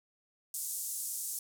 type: band-pass noise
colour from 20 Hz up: pink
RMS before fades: -38 dBFS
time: 0.54-1.39 s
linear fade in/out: 2 ms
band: 7100 to 14000 Hz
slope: 24 dB/octave
effects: none